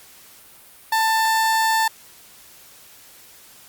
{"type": "tone", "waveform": "30% pulse", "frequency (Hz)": 889, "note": "A5", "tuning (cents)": 18, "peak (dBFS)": -14, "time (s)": [0.92, 1.88], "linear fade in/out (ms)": 5, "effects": ["white hiss -47 dBFS RMS until 3.68 s", "Opus 48 kbps"]}